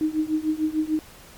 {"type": "tone with tremolo", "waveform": "sine", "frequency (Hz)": 311.1, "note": "D#4", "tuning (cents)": 0, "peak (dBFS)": -17, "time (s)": [0.01, 0.99], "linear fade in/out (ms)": 0, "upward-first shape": "triangle", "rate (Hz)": 6.7, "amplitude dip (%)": 95, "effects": ["pink hiss -47 dBFS RMS until 1.37 s", "MP3 96 kbps"]}